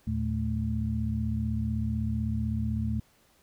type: tone cluster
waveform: sine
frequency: 78.5 / 114.4 / 218.1 Hz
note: D#2 / A#2 / A3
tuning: +16 / -32 / -15 cents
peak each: -31 dBFS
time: 0.07-3 s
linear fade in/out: 5 ms
effects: pink hiss -64 dBFS RMS until 3.42 s